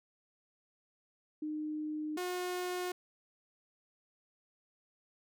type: tone pair in turn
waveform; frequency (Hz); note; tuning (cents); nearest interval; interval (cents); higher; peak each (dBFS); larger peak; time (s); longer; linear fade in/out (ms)
sine / sawtooth; 305.5 / 360.7; D#4 / F#4; -32 / -44; minor third; 288; second; -35 / -31; second; 1.42-2.17 / 2.17-2.92; neither; 5
effects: none